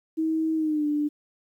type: tone with pitch glide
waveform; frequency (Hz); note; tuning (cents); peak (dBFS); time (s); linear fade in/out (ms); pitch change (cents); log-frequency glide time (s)
sine; 319.1 to 296; D#4 to D4; +44 to +14; -22; 0.17-1.09; 20; -130; 0.55-0.86
effects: 10-bit

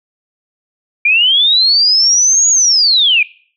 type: linear two-way sweep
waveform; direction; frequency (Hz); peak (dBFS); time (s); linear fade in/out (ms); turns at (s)
sine; up then down; 2349 to 6800 to 2349; -7; 1.05-3.23; 5; 2.49
effects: noise-tail reverb RT60 0.5 s tail -22 dB re dry

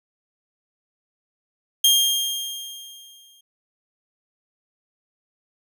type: tone with exponential decay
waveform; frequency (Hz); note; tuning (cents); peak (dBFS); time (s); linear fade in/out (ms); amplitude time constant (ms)
sawtooth; 3215; G7; +43; -9; 1.84-3.41; 5; 340
effects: none

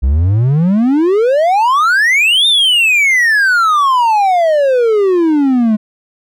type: exponential two-way sweep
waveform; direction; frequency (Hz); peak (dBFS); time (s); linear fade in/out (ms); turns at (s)
triangle; up then down; 61.3 to 3681 to 208.8; -6; 0.02-5.77; 20; 2.47
effects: none

